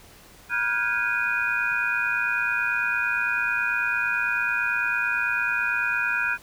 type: tone cluster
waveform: sine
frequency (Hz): 962 / 1409 / 1518 / 1638 / 2464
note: B5 / F6 / F#6 / G#6 / D#7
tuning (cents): -46 / +15 / +44 / -24 / -17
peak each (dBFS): -35 / -27 / -28 / -29 / -27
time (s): 0.49-6.38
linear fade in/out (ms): 50
effects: pink hiss -50 dBFS RMS until 6.42 s